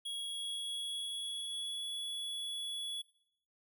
square tone with pitch glide, 3322 to 3386 Hz, G#7 to G#7, 0 to +33 cents, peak -38 dBFS, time 0.05-3.02 s, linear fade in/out 10 ms, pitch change +33 cents, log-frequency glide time 0.18-1.85 s, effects noise-tail reverb RT60 0.7 s tail -19 dB re dry

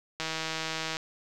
click train, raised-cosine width 0.2 ms, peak -15 dBFS, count 124, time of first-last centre 0.2-0.969 s, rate 160 Hz, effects none

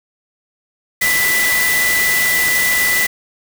sine tone in noise, 1984 Hz, B6, 7 cents sharp, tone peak -14 dBFS, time 1.01-3.07 s, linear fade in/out 10 ms, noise white, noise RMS -19 dBFS, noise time 1.01-3.07 s, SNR +2 dB, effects none

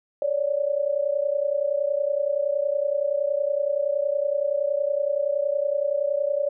sine tone pair together, 556.6 / 587.3 Hz, C#5 / D5, +7 / 0 cents, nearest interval minor second, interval 93 cents, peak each -24 dBFS, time 0.22-6.49 s, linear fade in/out 2 ms, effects none

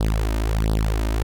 sawtooth tone with flanger, 53.8 Hz, A1, 38 cents flat, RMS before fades -21 dBFS, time 0-1.23 s, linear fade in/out 10 ms, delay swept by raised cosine 0.21 to 3.31 ms, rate 1.4 Hz, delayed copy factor +0.95, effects none

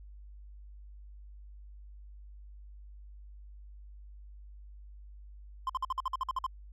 triangle tone bursts, 1042 Hz, C6, 7 cents flat, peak -27 dBFS, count 11, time 5.67-6.465 s, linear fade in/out 2 ms, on 25 ms, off 52 ms, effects added 50 Hz sine -47 dBFS peak until 6.72 s

